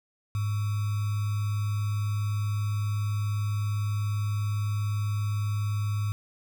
sine tone with sample-and-hold, 103.83 Hz, G#2, in tune, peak -25 dBFS, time 0.35-6.12 s, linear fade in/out 0 ms, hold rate 1225 Hz, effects none

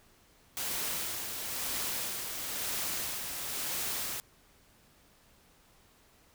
white noise with tremolo, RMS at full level -34 dBFS, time 0.57-4.2 s, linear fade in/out 0 ms, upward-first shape sine, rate 1 Hz, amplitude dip 40%, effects pink hiss -63 dBFS RMS until 6.34 s

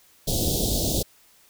pink band-stop noise, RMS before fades -24 dBFS, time 0.27-1.03 s, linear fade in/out 10 ms, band 690 to 3400 Hz, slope 48 dB/octave, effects white hiss -57 dBFS RMS until 1.49 s

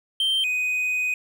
triangle tone pair in turn, 3136 / 2498 Hz, G7 / D#7, 0 / +6 cents, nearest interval major third, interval 394 cents, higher first, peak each -18 / -20 dBFS, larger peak first, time 0.2-0.44 / 0.44-1.14 s, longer second, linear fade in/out 2 ms, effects none

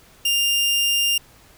sawtooth tone, 2800 Hz, F7, 4 cents sharp, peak -14 dBFS, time 0.25-1.18 s, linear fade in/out 5 ms, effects pink hiss -51 dBFS RMS until 1.57 s

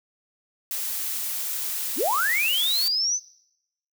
blue noise, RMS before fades -29 dBFS, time 0.71-2.88 s, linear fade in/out 0 ms
sine linear sweep, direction up, 185.5 to 6220 Hz, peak -21 dBFS, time 1.96-3.2 s, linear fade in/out 50 ms
effects noise-tail reverb RT60 0.8 s tail -21 dB re dry

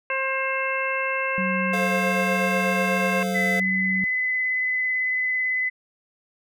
harmonic tone, 532 Hz, C5, 29 cents sharp, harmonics 1 / 2 / 3 / 4 / 5, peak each -29 / -29 / -29 / -29 / -29 dBFS, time 0.1-3.23 s, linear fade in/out 2 ms
sine tone, 188.7 Hz, F#3, 34 cents sharp, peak -25 dBFS, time 1.38-4.04 s, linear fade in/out 0 ms
square chord, F major, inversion first, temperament just, 436.5 / 523.8 / 698.5 Hz, A4 / C5 / F5, -14 / +2 / 0 cents, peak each -33 / -31 / -30 dBFS, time 1.73-3.6 s, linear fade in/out 5 ms
sine tone with vibrato, 2018 Hz, B6, 37 cents sharp, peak -21 dBFS, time 3.34-5.7 s, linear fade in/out 20 ms, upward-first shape triangle, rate 18 Hz, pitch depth 13 cents each way
effects none

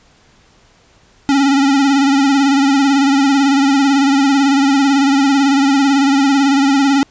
square tone with vibrato, 276.1 Hz, C#4, 7 cents flat, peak -10 dBFS, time 1.29-7.03 s, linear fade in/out 0 ms, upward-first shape sine, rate 18 Hz, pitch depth 57 cents each way, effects pink hiss -50 dBFS RMS until 7.1 s + resampled to 16000 Hz

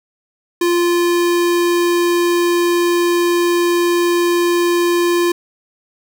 square tone, 347.4 Hz, F4, 9 cents flat, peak -13 dBFS, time 0.61-5.32 s, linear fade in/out 5 ms, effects none

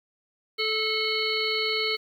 harmonic tone, 436.1 Hz, A4, 15 cents flat, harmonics 1 / 3 / 5 / 7 / 9 / 10, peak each -30 / -36 / -29 / -32 / -35 / -29 dBFS, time 0.58-1.97 s, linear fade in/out 20 ms, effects 9-bit

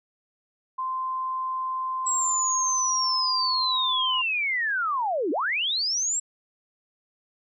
sine tone with pitch glide, 1039 to 1030 Hz, C6 to C6, -12 to -28 cents, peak -26 dBFS, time 0.78-4.22 s, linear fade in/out 10 ms, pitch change -16 cents, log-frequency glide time 2.14-3.59 s
sine linear two-way sweep, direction down then up, 7740 to 271.4 to 7740 Hz, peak -23 dBFS, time 2.06-6.2 s, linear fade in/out 10 ms, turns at 5.31 s
effects none

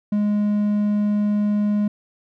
triangle tone, 207.7 Hz, G#3, in tune, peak -15 dBFS, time 0.12-1.88 s, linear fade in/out 5 ms, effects none

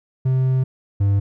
triangle tone pair in turn, 130.3 / 99.87 Hz, C3 / G2, -7 / +33 cents, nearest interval perfect fourth, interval 460 cents, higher first, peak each -13 / -12 dBFS, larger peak second, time 0.25-0.64 / 1-1.2 s, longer first, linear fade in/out 10 ms, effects none

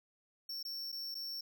square tone with dropouts, 5450 Hz, F8, 43 cents flat, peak -40 dBFS, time 0.49-1.41 s, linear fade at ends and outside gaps 5 ms, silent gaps 0.629-0.65 / 0.919-0.925 / 1.145-1.151 s, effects none

